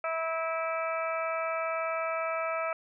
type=harmonic tone with a mistuned harmonic; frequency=325.3 Hz; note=E4; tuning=23 cents flat; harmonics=2 / 3 / 4 / 5 / 6 / 7 / 8; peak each=-32 / -42 / -33 / -45 / -46 / -38 / -46 dBFS; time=0.04-2.73 s; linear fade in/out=2 ms; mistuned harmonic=7; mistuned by=+31 cents; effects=none